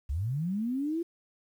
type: linear sweep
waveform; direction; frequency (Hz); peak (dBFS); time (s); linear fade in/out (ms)
sine; up; 60.6 to 345.5; -28; 0.09-1.03; 10
effects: 10-bit